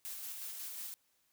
blue noise with tremolo, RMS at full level -43 dBFS, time 0.05-0.94 s, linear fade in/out 0 ms, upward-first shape square, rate 5.5 Hz, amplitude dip 25%, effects white hiss -75 dBFS RMS until 1.32 s

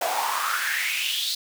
pink noise with high-pass filter sweep, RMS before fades -26 dBFS, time 0.01-1.35 s, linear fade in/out 5 ms, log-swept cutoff 660 to 4200 Hz, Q 5.8, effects none

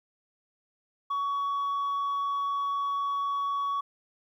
sine tone, 1124 Hz, C#6, 24 cents sharp, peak -24 dBFS, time 1.1-3.81 s, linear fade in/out 10 ms, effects tanh soft clip ceiling -26 dBFS + 11-bit

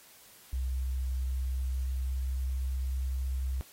sine tone with pitch glide, 64.4 to 65.26 Hz, C2 to C2, -27 to -4 cents, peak -29 dBFS, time 0.53-3.61 s, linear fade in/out 0 ms, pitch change +23 cents, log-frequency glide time 1.05-3.09 s, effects white hiss -56 dBFS RMS until 3.72 s + AAC 48 kbps

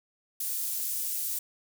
pink high-pass noise, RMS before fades -32 dBFS, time 0.4-1.39 s, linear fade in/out 5 ms, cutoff 11000 Hz, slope 12 dB/octave, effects none

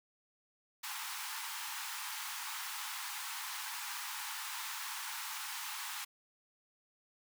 pink high-pass noise, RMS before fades -42 dBFS, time 0.83-6.05 s, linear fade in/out 10 ms, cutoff 820 Hz, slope 96 dB/octave, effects none

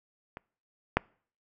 clicks, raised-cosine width 0.5 ms, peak -25 / -7 dBFS, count 2, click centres 0.371 / 0.97 s, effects noise-tail reverb RT60 0.5 s tail -26 dB re dry

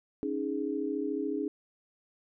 sine chord, C# suspended second, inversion none, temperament equal, 277.2 / 311.1 / 415.3 Hz, C#4 / D#4 / G#4, 0 / 0 / 0 cents, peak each -34 dBFS, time 0.23-1.48 s, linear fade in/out 0 ms, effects none

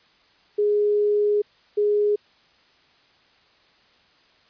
sine tone bursts at uneven times, 415.3 Hz, G#4, in tune, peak -17 dBFS, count 2, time 0.58-1.42 / 1.77-2.16 s, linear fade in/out 10 ms, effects white hiss -58 dBFS RMS until 4.49 s + resampled to 11025 Hz

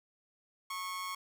sawtooth tone with amplitude modulation, 1097 Hz, C#6, 18 cents flat, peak -31 dBFS, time 0.7-1.15 s, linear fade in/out 5 ms, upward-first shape sine, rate 187 Hz, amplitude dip 50%, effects none

